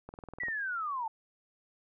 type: click train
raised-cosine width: 1 ms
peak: -30 dBFS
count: 9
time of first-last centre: 0.09-0.484 s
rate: 20.3 Hz
type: linear sweep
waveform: sine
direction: down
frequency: 1984 to 860 Hz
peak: -32 dBFS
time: 0.4-1.08 s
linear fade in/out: 5 ms
effects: none